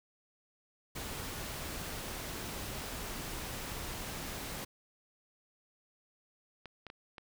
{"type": "noise", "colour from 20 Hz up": "pink", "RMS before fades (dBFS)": -41, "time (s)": [0.95, 4.65], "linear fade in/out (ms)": 10}
{"type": "clicks", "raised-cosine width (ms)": 0.3, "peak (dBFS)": -30, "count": 4, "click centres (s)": [6.657, 6.867, 6.901, 7.182]}
{"effects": []}